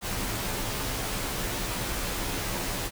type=noise with comb filter; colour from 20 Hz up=pink; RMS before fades=-31 dBFS; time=0.01-2.91 s; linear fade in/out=50 ms; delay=13 ms; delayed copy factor=-0.6; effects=none